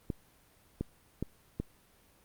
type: clicks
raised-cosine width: 3 ms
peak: -20 dBFS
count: 4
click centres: 0.102 / 0.81 / 1.226 / 1.6 s
effects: pink hiss -64 dBFS RMS until 2.24 s + Opus 32 kbps